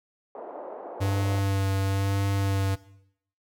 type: band-pass noise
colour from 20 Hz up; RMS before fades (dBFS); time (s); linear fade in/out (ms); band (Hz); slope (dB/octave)
white; -39; 0.35-1.39; 2; 360 to 770; 24
type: tone with vibrato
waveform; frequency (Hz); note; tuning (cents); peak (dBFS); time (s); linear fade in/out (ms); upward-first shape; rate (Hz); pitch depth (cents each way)
square; 98; G2; 0; -24; 1-2.76; 20; sine; 1; 16
effects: noise-tail reverb RT60 0.7 s tail -17 dB re dry